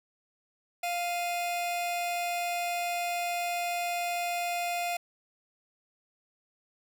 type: tone pair together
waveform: 45% pulse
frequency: 698.5 / 2491 Hz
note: F5 / D#7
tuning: 0 / +1 cents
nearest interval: octave + minor seventh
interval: 2201 cents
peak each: -30 / -37 dBFS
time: 0.83-4.97 s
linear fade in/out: 5 ms
effects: none

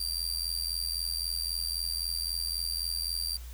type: tone with amplitude modulation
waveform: sawtooth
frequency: 4708 Hz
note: D8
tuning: 3 cents sharp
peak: -24 dBFS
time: 0-3.37 s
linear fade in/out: 5 ms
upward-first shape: sine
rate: 83.8 Hz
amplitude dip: 90%
effects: added 60 Hz sine -40 dBFS peak until 3.53 s + white hiss -53 dBFS RMS until 3.53 s

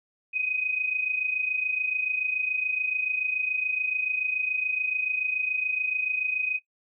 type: tone pair together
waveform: sine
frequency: 2485 / 2512 Hz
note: D#7 / D#7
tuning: -3 / +16 cents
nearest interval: unison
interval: 19 cents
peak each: -31 / -26 dBFS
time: 0.33-6.59 s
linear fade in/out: 20 ms
effects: noise-tail reverb RT60 0.1 s tail -19 dB re dry

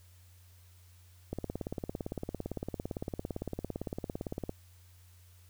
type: click train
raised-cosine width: 2 ms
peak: -22 dBFS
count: 57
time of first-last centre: 1.33-4.494 s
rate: 17.7 Hz
effects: added 89 Hz sine -56 dBFS peak until 5.49 s + white hiss -65 dBFS RMS until 5.49 s

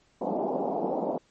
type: band-pass noise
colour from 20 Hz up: white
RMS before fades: -29 dBFS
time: 0.21-1.18 s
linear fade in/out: 5 ms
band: 180 to 830 Hz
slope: 48 dB/octave
effects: pink hiss -65 dBFS RMS until 1.3 s + MP3 32 kbps

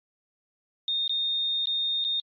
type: tone with dropouts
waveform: sine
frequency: 3670 Hz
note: A#7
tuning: 28 cents flat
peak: -24 dBFS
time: 0.88-2.2 s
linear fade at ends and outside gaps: 1 ms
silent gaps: 1.078-1.094 / 1.657-1.671 / 2.042-2.048 s
effects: MP3 32 kbps

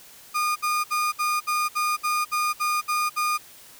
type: tone bursts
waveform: 35% pulse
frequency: 1220 Hz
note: D#6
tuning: 34 cents flat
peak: -20 dBFS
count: 11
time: 0.34-3.38 s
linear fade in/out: 20 ms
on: 220 ms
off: 62 ms
effects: white hiss -48 dBFS RMS until 3.79 s

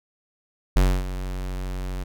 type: tone with ADSR envelope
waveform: square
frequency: 46.25 Hz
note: F#1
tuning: in tune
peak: -14 dBFS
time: 0.76-2.04 s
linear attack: 4 ms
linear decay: 270 ms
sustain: -14 dB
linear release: 11 ms
effects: none

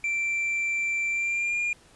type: tone with pitch glide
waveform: triangle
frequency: 2348 to 2413 Hz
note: D7 to D7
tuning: -1 to +46 cents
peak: -23 dBFS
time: 0.04-1.73 s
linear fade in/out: 2 ms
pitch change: +47 cents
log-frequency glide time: 1.1-1.58 s
effects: pink hiss -56 dBFS RMS until 1.95 s + resampled to 24000 Hz

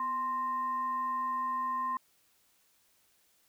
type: tone with frequency modulation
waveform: sine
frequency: 1046.5 Hz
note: C6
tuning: in tune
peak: -30 dBFS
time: 0-1.97 s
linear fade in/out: 2 ms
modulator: 797 Hz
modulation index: 0.27
effects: white hiss -69 dBFS RMS until 3.48 s

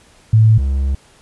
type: tone pair in turn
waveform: sine / triangle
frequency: 110.2 / 67.9 Hz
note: A2 / C#2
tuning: +3 / -35 cents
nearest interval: minor sixth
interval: 838 cents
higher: first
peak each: -6 / -12 dBFS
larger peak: first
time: 0.33-0.58 / 0.58-0.95 s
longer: second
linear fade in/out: 5 ms
effects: pink hiss -49 dBFS RMS until 1.21 s + resampled to 24000 Hz

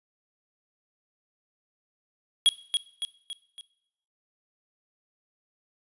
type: tone with echo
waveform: square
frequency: 3309 Hz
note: G#7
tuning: 7 cents flat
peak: -16 dBFS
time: 2.46-2.49 s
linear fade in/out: 0 ms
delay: 280 ms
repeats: 4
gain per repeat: -6 dB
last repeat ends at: 3.61 s
effects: noise-tail reverb RT60 0.8 s tail -20 dB re dry + resampled to 24000 Hz

